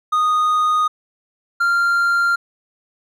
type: tone pair in turn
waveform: triangle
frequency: 1238 / 1389.6 Hz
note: D#6 / F6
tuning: -9 / -9 cents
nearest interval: major second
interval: 200 cents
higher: second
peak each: -12 dBFS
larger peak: neither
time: 0.12-0.88 / 1.6-2.36 s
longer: neither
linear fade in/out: 10 ms
effects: none